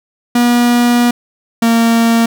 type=tone pair in turn; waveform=45% pulse; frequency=241 / 230.2 Hz; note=B3 / A#3; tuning=-42 / -22 cents; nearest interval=minor second; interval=80 cents; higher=first; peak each=-8 dBFS; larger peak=neither; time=0.35-1.11 / 1.62-2.26 s; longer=first; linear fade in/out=5 ms; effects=none